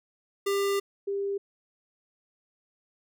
square / sine tone pair in turn, 398.1 / 398.1 Hz, G4 / G4, +27 / +27 cents, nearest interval unison, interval 0 cents, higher neither, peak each -25 / -27 dBFS, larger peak first, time 0.46-0.8 / 1.07-1.38 s, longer first, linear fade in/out 10 ms, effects none

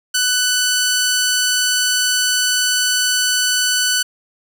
10% pulse tone, 1493 Hz, F#6, 15 cents sharp, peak -6 dBFS, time 0.14-4.03 s, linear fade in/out 10 ms, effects none

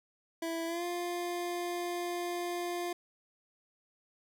25% pulse tone with pitch glide, 330.7 to 350.2 Hz, E4 to F4, +6 to +5 cents, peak -30 dBFS, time 0.42-2.93 s, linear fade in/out 5 ms, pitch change +99 cents, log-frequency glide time 0.66-0.84 s, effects none

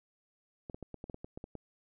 clicks, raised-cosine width 2 ms, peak -29 dBFS, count 11, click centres 0.698 / 0.745 / 0.827 / 0.943 / 1.041 / 1.098 / 1.144 / 1.245 / 1.375 / 1.441 / 1.553 s, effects none

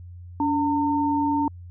sine tone pair together, 287.3 / 909 Hz, D4 / A#5, -38 / -44 cents, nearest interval octave + minor sixth, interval 1994 cents, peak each -22 / -23 dBFS, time 0.4-1.48 s, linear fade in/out 2 ms, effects added 88 Hz sine -38 dBFS peak until 1.7 s

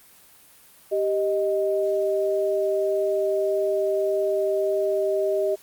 sine tone pair together, 392 / 622.3 Hz, G4 / D#5, 0 / 0 cents, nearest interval minor sixth, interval 800 cents, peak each -23 dBFS, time 0.91-5.56 s, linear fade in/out 20 ms, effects white hiss -52 dBFS RMS until 5.62 s + Opus 32 kbps

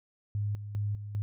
sine tone with tremolo, 103.3 Hz, G#2, 9 cents flat, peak -28 dBFS, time 0.35-1.22 s, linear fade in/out 0 ms, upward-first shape square, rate 2.5 Hz, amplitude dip 65%, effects none

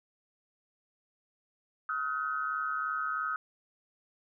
sine tone cluster, 1273 / 1416 / 1519 Hz, D#6 / F6 / F#6, +39 / +23 / +45 cents, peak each -32 / -38 / -37 dBFS, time 1.89-3.36 s, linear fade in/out 2 ms, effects none

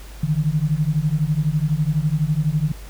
sine beating tone pair, 146.83 / 158.83 Hz, D3 / D#3, 0 / +36 cents, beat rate 12 Hz, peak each -20 dBFS, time 0.23-2.72 s, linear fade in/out 5 ms, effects added 50 Hz sine -35 dBFS peak until 2.89 s + pink hiss -44 dBFS RMS until 2.89 s

